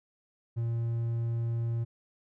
triangle tone, 116.2 Hz, A#2, 5 cents flat, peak -26 dBFS, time 0.56-1.85 s, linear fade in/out 20 ms, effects none

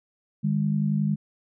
sine tone pair together, 152.2 / 203.2 Hz, D#3 / G#3, -38 / -38 cents, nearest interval perfect fourth, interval 500 cents, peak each -24 dBFS, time 0.43-1.16 s, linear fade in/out 20 ms, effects none

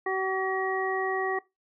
harmonic tone, 380 Hz, F#4, 46 cents sharp, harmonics 1 / 2 / 3 / 5, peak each -29 / -32 / -34 / -33 dBFS, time 0.06-1.39 s, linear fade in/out 5 ms, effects noise-tail reverb RT60 0.2 s tail -20 dB re dry

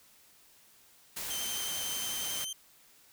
white noise, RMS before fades -38 dBFS, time 1.16-2.45 s, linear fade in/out 10 ms
20% pulse tone with vibrato, 3112 Hz, G7, 13 cents flat, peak -30 dBFS, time 1.3-2.53 s, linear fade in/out 5 ms, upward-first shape sine, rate 11 Hz, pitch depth 20 cents each way
effects white hiss -61 dBFS RMS until 3.12 s

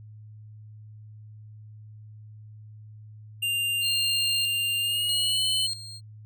square tone with pitch glide, 2794 to 3012 Hz, F7 to F#7, 0 to +30 cents, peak -25 dBFS, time 3.42-5.67 s, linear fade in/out 10 ms, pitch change +130 cents, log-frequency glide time 4.8-5.45 s
35% pulse tone with tremolo, 4219 Hz, C8, 14 cents sharp, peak -26 dBFS, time 3.81-6.01 s, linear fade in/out 50 ms, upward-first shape square, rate 0.78 Hz, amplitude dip 75%
effects added 107 Hz sine -43 dBFS peak until 6.25 s

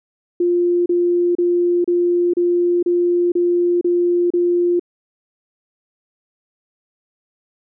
sine tone bursts, 350.2 Hz, F4, 5 cents sharp, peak -13 dBFS, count 9, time 0.4-4.796 s, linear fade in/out 5 ms, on 460 ms, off 32 ms, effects none

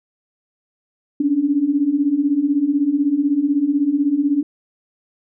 sine beating tone pair, 274.9 / 290.9 Hz, C#4 / D4, -14 / -16 cents, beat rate 16 Hz, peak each -20 / -16 dBFS, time 1.2-4.43 s, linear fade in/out 5 ms, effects none

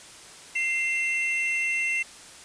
triangle tone pair together, 2093 / 2706 Hz, C7 / E7, 0 / +45 cents, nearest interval major third, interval 445 cents, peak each -25 dBFS, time 0.55-2.03 s, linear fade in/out 10 ms, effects white hiss -46 dBFS RMS until 2.44 s + resampled to 22050 Hz

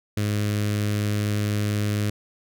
sawtooth tone with notch filter, 104.2 Hz, G#2, 6 cents sharp, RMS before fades -24 dBFS, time 0.17-2.1 s, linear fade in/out 5 ms, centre 860 Hz, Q 0.96, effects none

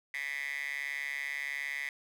10% pulse tone with high-pass filter, 141.4 Hz, C#3, 35 cents sharp, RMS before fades -37 dBFS, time 0.14-1.89 s, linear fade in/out 2 ms, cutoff 2000 Hz, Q 9.7, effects none

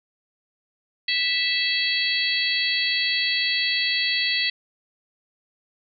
harmonic tone with a mistuned harmonic, 658 Hz, E5, 3 cents flat, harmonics 3 / 4 / 5 / 6 / 7, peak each -26 / -27 / -27 / -29 / -26 dBFS, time 1.08-4.5 s, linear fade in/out 5 ms, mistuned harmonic 7, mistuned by -58 cents, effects none

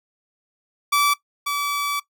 sawtooth tone pair in turn, 1156 / 1150.1 Hz, D6 / D6, -28 / -37 cents, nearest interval unison, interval 9 cents, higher first, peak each -12 / -18 dBFS, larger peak first, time 0.92-1.14 / 1.46-2 s, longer second, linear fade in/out 10 ms, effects noise-tail reverb RT60 0.1 s tail -18 dB re dry

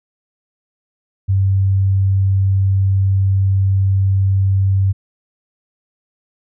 sine tone, 96.8 Hz, G2, 21 cents flat, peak -11 dBFS, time 1.28-4.93 s, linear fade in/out 20 ms, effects none

